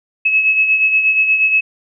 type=beating tone pair; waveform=sine; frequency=2580 / 2588.4 Hz; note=E7 / E7; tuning=-38 / -32 cents; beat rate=8.4 Hz; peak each=-11 / -20 dBFS; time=0.25-1.61 s; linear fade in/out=10 ms; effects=none